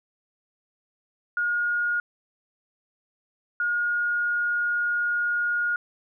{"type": "tone pair in turn", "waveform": "sine", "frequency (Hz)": [1432, 1432], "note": ["F6", "F6"], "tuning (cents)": [43, 43], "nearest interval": "unison", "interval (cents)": 0, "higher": "neither", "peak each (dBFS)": -22, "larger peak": "neither", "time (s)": [[1.37, 2], [3.6, 5.76]], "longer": "second", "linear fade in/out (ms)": 2, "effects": []}